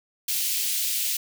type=high-pass noise; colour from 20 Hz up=white; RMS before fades=-26 dBFS; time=0.28-1.17 s; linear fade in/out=5 ms; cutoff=2500 Hz; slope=24 dB/octave; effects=none